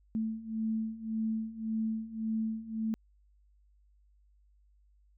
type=beating tone pair; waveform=sine; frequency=220 / 221.8 Hz; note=A3 / A3; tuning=0 / +14 cents; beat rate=1.8 Hz; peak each=-36 / -33 dBFS; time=0.15-2.94 s; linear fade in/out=0 ms; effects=added 50 Hz sine -62 dBFS peak until 5.17 s